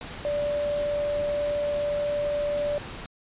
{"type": "tone in noise", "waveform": "sine", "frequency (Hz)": 584, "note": "D5", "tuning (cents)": -10, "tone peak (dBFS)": -24, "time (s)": [0.25, 2.78], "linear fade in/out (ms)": 0, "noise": "pink", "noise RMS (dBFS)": -38, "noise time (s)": [0.01, 3.06], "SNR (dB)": 11, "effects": ["resampled to 8000 Hz"]}